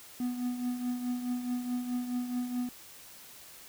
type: tone with tremolo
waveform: triangle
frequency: 246.9 Hz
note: B3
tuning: in tune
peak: -26 dBFS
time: 0.2-2.69 s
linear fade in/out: 2 ms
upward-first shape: triangle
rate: 4.7 Hz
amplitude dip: 65%
effects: white hiss -51 dBFS RMS until 3.68 s